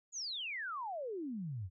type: exponential sweep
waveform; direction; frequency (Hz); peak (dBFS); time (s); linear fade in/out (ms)
sine; down; 7000 to 83.8; -38; 0.12-1.7; 50
effects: none